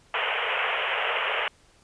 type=band-pass noise; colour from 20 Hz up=white; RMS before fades=-27 dBFS; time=0.14-1.48 s; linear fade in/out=2 ms; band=410 to 3100 Hz; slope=96 dB/octave; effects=pink hiss -59 dBFS RMS until 1.83 s + resampled to 22050 Hz